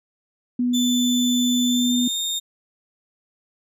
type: tone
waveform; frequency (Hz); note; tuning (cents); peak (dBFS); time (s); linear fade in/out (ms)
sine; 245.7; B3; -9; -18; 0.59-2.08; 5
type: tone with pitch glide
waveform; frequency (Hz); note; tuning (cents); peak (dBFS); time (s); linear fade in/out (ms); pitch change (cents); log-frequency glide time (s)
30% pulse; 3520 to 3665; A7 to A#7; 0 to -30; -20; 0.73-2.4; 20; +70; 1.64-2.17
effects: none